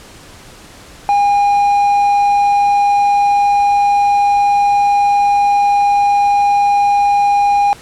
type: tone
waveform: triangle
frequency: 812 Hz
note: G#5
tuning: 39 cents flat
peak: -7 dBFS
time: 1.09-7.73 s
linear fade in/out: 0 ms
effects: pink hiss -38 dBFS RMS until 7.81 s + low-pass 10000 Hz 12 dB/octave